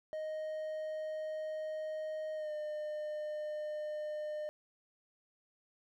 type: tone with pitch glide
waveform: triangle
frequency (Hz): 622.3 to 605.6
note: D#5 to D#5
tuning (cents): 0 to -47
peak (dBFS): -35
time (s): 0.13-4.49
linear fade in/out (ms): 0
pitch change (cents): -47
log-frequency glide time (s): 2.35-2.52
effects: none